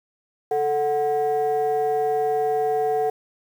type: tone pair together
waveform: sine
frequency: 440 / 740 Hz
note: A4 / F#5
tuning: 0 / 0 cents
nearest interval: major sixth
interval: 900 cents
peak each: -20 / -21 dBFS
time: 0.51-3.1 s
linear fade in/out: 5 ms
effects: tanh soft clip ceiling -15 dBFS + 8-bit

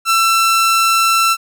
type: tone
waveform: sawtooth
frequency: 1340 Hz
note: E6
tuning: 28 cents sharp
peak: -7 dBFS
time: 0.05-1.37 s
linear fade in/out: 50 ms
effects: none

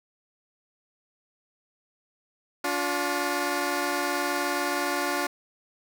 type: tone pair together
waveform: 10% pulse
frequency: 288.4 / 355.7 Hz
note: D4 / F4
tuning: -31 / +32 cents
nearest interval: major third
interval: 363 cents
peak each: -20 dBFS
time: 2.64-5.27 s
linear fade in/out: 5 ms
effects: none

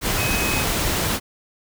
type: tone in noise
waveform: sine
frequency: 2534 Hz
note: D#7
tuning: 31 cents sharp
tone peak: -25 dBFS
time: 0.16-0.65 s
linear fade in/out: 50 ms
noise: pink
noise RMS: -22 dBFS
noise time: 0.01-1.2 s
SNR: -6 dB
effects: none

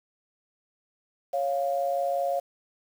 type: tone pair together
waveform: sine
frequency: 554 / 699.2 Hz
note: C#5 / F5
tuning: -1 / +2 cents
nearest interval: major third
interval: 403 cents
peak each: -27 dBFS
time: 1.33-2.4 s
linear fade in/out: 10 ms
effects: 8-bit

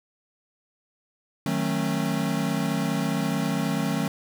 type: chord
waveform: square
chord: D# half-diminished seventh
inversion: none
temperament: equal with one note detuned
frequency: 155.56 / 185 / 220 / 271.5 Hz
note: D#3 / F#3 / A3 / C#4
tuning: 0 / 0 / 0 / -36 cents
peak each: -30 dBFS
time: 1.46-4.08 s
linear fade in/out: 2 ms
effects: none

